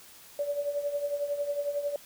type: tone with tremolo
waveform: sine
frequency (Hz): 576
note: D5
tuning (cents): -34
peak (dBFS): -25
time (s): 0.39-1.96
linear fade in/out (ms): 2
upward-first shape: triangle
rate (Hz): 11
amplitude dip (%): 75
effects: white hiss -52 dBFS RMS until 2.05 s

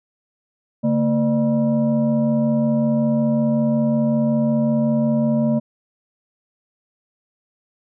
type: tone with frequency modulation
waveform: sine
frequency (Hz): 227.7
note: A#3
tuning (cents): -40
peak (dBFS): -15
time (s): 0.83-5.6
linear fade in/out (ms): 20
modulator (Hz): 370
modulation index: 0.81
effects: none

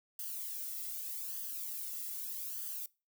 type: noise with flanger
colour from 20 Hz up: violet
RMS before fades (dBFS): -41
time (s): 0.19-2.86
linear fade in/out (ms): 2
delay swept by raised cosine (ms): 0.63 to 1.52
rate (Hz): 0.82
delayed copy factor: +0.7
effects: noise-tail reverb RT60 0.3 s tail -23 dB re dry

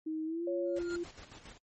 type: tone with pitch glide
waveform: sine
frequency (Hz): 315 to 345.5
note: D#4 to F4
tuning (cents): +21 to -19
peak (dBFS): -33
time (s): 0.06-1.04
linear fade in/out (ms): 10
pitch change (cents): +160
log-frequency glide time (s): 0.25-0.45
type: tone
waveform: sine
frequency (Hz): 554.4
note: C#5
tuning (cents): 0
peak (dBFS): -33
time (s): 0.47-0.79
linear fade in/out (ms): 5
type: tone with exponential growth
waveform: square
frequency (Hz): 1409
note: F6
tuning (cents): +15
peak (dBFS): -38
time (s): 0.65-0.96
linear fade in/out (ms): 5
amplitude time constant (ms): 67
type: noise with tremolo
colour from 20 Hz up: pink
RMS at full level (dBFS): -50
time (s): 0.76-1.58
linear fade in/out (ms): 5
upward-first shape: square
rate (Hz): 7.2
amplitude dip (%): 55
effects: noise-tail reverb RT60 0.1 s tail -25 dB re dry + MP3 32 kbps

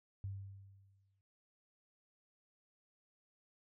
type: tone with exponential decay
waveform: sine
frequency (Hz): 98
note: G2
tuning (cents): 0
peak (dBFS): -38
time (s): 0.24-1.21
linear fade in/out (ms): 0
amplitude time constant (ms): 210
effects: none

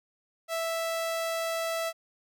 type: tone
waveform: sawtooth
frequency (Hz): 659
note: E5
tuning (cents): -1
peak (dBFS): -25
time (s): 0.48-1.93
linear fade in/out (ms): 50
effects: none

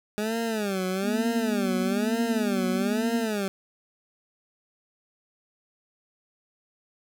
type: tone with vibrato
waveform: 20% pulse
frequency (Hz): 206.4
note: G#3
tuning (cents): -10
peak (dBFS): -21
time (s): 0.18-3.48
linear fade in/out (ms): 0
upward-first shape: sine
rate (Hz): 1.1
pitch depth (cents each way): 190
type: tone with tremolo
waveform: sine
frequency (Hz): 239.7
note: A#3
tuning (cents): +48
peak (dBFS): -24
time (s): 1.02-3.27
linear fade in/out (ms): 50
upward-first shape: sine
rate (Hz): 18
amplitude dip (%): 40
effects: none

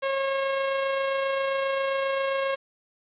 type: tone with amplitude modulation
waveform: sawtooth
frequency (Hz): 543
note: C#5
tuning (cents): -36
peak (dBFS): -19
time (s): 0.02-2.56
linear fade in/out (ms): 20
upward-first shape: sine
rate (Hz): 27.5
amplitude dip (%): 25
effects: resampled to 8000 Hz + 8-bit

